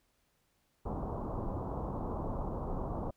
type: low-pass noise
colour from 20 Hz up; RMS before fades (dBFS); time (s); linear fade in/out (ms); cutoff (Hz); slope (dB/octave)
pink; -37; 0.85-3.11; 10; 1100; 48
effects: pink hiss -75 dBFS RMS until 3.16 s